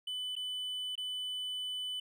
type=tone with dropouts; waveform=triangle; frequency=3000 Hz; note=F#7; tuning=23 cents sharp; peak=-34 dBFS; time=0.07-2 s; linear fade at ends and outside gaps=5 ms; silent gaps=0.355-0.363 / 0.955-0.977 s; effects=none